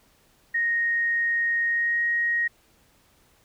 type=tone with pitch glide; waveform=sine; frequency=1864.7 to 1879.8 Hz; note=A#6 to A#6; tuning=0 to +14 cents; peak=-21 dBFS; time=0.54-2.48 s; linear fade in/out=10 ms; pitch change=+14 cents; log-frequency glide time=1.67-2.03 s; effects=pink hiss -61 dBFS RMS until 3.44 s